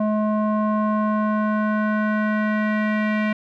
square tone with low-pass filter sweep, 213.2 Hz, G#3, 46 cents sharp, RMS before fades -21 dBFS, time 0-3.33 s, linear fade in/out 5 ms, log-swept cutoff 850 to 2200 Hz, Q 2.9, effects none

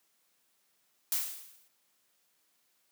blue noise with exponential decay, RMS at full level -28 dBFS, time 1.12-1.68 s, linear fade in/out 1 ms, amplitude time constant 120 ms, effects white hiss -73 dBFS RMS until 2.91 s + high-pass 150 Hz 12 dB/octave

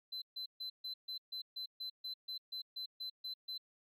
sine tone bursts, 4050 Hz, B7, 43 cents sharp, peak -38 dBFS, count 15, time 0.12-3.58 s, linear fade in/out 10 ms, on 100 ms, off 140 ms, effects tanh soft clip ceiling -39 dBFS + AAC 64 kbps

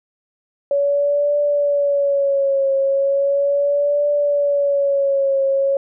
sine tone with vibrato, 563 Hz, C#5, 27 cents sharp, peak -14 dBFS, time 0.71-5.77 s, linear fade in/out 2 ms, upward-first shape triangle, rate 0.37 Hz, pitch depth 63 cents each way, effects none

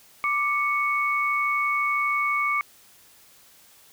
sine tone pair together, 1175.4 / 2217 Hz, D6 / C#7, +1 / 0 cents, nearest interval major seventh, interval 1099 cents, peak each -24 dBFS, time 0.24-2.61 s, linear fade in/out 0 ms, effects white hiss -54 dBFS RMS until 3.92 s

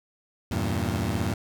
20% pulse chord, E diminished, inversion none, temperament equal, 82.41 / 98 / 116.54 Hz, E2 / G2 / Bb2, 0 / 0 / 0 cents, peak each -25 / -24 / -25 dBFS, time 0.51-1.34 s, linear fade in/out 5 ms, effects none

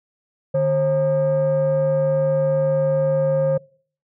sine tone pair together, 150.4 / 536 Hz, D3 / C5, +42 / +42 cents, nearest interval octave + minor seventh, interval 2200 cents, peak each -20 / -15 dBFS, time 0.54-3.58 s, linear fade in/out 10 ms, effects noise-tail reverb RT60 0.5 s tail -25 dB re dry + tanh soft clip ceiling -13 dBFS

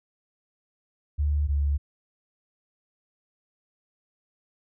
sine tone pair in turn, 73.42 / 71.58 Hz, D2 / D2, 0 / -44 cents, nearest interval unison, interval 44 cents, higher first, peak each -21 dBFS, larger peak neither, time 1.18-1.48 / 1.48-1.78 s, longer neither, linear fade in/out 20 ms, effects none

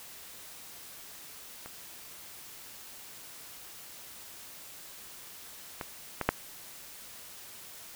clicks, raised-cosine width 0.5 ms, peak -28 / -20 / -15 / -7 dBFS, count 4, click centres 1.66 / 5.812 / 6.213 / 6.29 s, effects white hiss -48 dBFS RMS until 7.95 s

